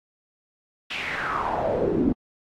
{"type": "noise with band-pass filter sweep", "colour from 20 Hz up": "brown", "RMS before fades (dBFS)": -25, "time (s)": [0.9, 2.13], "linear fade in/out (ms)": 10, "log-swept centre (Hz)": [3000, 250], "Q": 4.6, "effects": ["AAC 48 kbps"]}